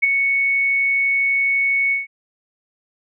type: tone with ADSR envelope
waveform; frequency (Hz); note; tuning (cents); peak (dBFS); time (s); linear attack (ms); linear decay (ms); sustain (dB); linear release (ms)
sine; 2217; C#7; 0; -9; 0.02-2.07; 18; 15; -6; 150
effects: none